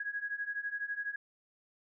sine beating tone pair, 1650 / 1662 Hz, G#6 / G#6, -12 / +1 cents, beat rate 12 Hz, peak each -39 / -37 dBFS, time 0-1.16 s, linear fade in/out 5 ms, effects none

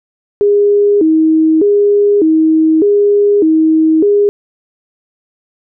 sine tone with vibrato, 360.2 Hz, F#4, 46 cents flat, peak -6 dBFS, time 0.41-4.29 s, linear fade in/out 0 ms, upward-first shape square, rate 0.83 Hz, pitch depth 220 cents each way, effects none

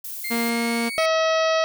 violet noise, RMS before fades -33 dBFS, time 0.04-0.5 s, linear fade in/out 5 ms
35% pulse tone with pitch glide, 2110 to 2233 Hz, C7 to C#7, +14 to +12 cents, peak -26 dBFS, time 0.24-1.06 s, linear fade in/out 5 ms, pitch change +98 cents, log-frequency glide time 0.42-0.87 s
sawtooth tone, 233.1 Hz, A#3, in tune, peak -18 dBFS, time 0.3-0.9 s, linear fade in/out 20 ms
harmonic tone, 643 Hz, E5, 43 cents flat, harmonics 1 / 2 / 3 / 4 / 5 / 6 / 7 / 8 / 9, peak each -19 / -25 / -29 / -31 / -33 / -35 / -36 / -37 / -38 dBFS, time 0.98-1.64 s, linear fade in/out 0 ms
effects none

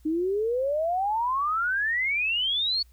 sine exponential sweep, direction up, 303.2 to 4480 Hz, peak -23 dBFS, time 0.05-2.83 s, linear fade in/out 10 ms, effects added 60 Hz sine -52 dBFS peak until 2.92 s + white hiss -66 dBFS RMS until 2.92 s

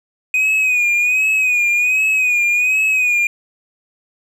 triangle tone with vibrato, 2489 Hz, D#7, in tune, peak -11 dBFS, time 0.34-3.27 s, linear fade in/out 2 ms, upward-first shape sine, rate 1.3 Hz, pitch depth 62 cents each way, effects none

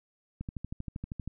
click train, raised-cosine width 5 ms, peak -24 dBFS, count 12, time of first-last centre 0.41-1.276 s, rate 12.7 Hz, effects none

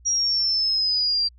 sine linear sweep, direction down, 5700 to 4699 Hz, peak -19 dBFS, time 0.05-1.29 s, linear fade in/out 20 ms, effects added 60 Hz sine -48 dBFS peak until 1.38 s

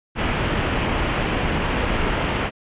pink low-pass noise, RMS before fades -22 dBFS, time 0.15-2.51 s, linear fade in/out 50 ms, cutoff 3200 Hz, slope 48 dB/octave, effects resampled to 8000 Hz

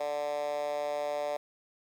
10% pulse tone with high-pass filter, 146.83 Hz, D3, in tune, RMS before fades -33 dBFS, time 0-1.37 s, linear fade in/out 5 ms, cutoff 600 Hz, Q 4.8, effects low-pass 7000 Hz 12 dB/octave + 10-bit

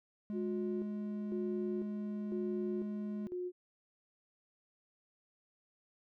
triangle tone, 209.3 Hz, G#3, 14 cents sharp, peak -35 dBFS, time 0.3-3.27 s, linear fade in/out 0 ms
sine tone with tremolo, 360 Hz, F#4, 47 cents flat, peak -36 dBFS, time 0.32-3.52 s, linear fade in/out 50 ms, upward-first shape square, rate 1 Hz, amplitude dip 75%
effects none

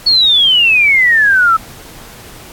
sine exponential sweep, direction down, 4435 to 1294 Hz, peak -6 dBFS, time 0.06-1.57 s, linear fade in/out 10 ms, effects pink hiss -35 dBFS RMS until 2.52 s + AAC 64 kbps

